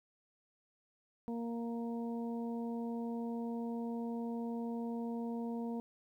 harmonic tone, 233.1 Hz, A#3, in tune, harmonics 1 / 2 / 3 / 4, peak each -37 / -44 / -50 / -51 dBFS, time 1.28-5.8 s, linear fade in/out 0 ms, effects 12-bit

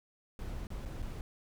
brown noise with dropouts, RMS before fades -40 dBFS, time 0.39-1.21 s, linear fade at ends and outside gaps 1 ms, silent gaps 0.67-0.703 / 0.854-0.858 / 1.02-1.025 s, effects none

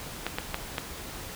clicks, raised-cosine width 0.3 ms, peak -12 dBFS, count 4, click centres 0.266 / 0.385 / 0.544 / 0.782 s, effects pink hiss -40 dBFS RMS until 1.35 s

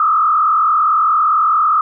sine tone with frequency modulation, 1249 Hz, D#6, 6 cents sharp, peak -10 dBFS, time 0-1.81 s, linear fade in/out 2 ms, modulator 42.3 Hz, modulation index 1.5, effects none

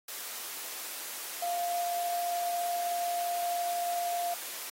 sine tone in noise, 698.5 Hz, F5, in tune, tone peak -29 dBFS, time 1.42-4.34 s, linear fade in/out 5 ms, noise white, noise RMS -40 dBFS, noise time 0.08-4.7 s, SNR +8 dB, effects high-pass 400 Hz 12 dB/octave + AAC 48 kbps

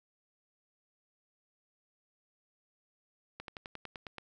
slowing click train, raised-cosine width 0.3 ms, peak -26 dBFS, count 9, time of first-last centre 3.4-4.183 s, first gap 82 ms, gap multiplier 1.05, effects none

